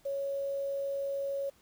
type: tone with quantisation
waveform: sine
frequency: 554.4 Hz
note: C#5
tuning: in tune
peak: -31 dBFS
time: 0.05-1.5 s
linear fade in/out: 10 ms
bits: 9
effects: pink hiss -65 dBFS RMS until 1.61 s